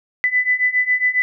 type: beating tone pair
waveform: sine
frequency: 1994 / 2001.3 Hz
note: B6 / B6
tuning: +16 / +22 cents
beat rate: 7.3 Hz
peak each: -19 / -17 dBFS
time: 0.24-1.22 s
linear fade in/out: 0 ms
effects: none